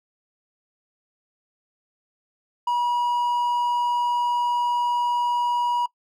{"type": "tone", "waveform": "triangle", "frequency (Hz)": 965, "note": "B5", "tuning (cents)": -40, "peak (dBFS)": -18, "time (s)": [2.67, 5.86], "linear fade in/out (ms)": 5, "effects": ["noise-tail reverb RT60 0.1 s tail -22 dB re dry"]}